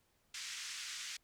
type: band-pass noise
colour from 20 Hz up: white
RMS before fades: -45 dBFS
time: 0.34-1.17 s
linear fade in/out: 5 ms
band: 1500 to 6900 Hz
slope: 24 dB/octave
effects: pink hiss -75 dBFS RMS until 1.23 s